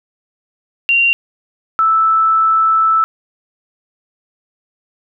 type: tone pair in turn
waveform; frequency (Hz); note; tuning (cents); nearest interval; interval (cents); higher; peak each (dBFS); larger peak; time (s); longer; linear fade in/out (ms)
sine; 2764 / 1316.2; F7 / E6; -19 / -3; octave + minor second; 1284; first; -9; neither; 0.89-1.13 / 1.79-3.04; second; 0
effects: none